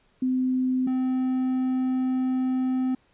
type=tone pair in turn; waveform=sine / triangle; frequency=256.6 / 257.6 Hz; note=C4 / C4; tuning=-34 / -27 cents; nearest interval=unison; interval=7 cents; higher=second; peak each=-21 / -20 dBFS; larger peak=second; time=0.22-0.87 / 0.87-2.95 s; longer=second; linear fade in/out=5 ms; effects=pink hiss -64 dBFS RMS until 3.13 s + resampled to 8000 Hz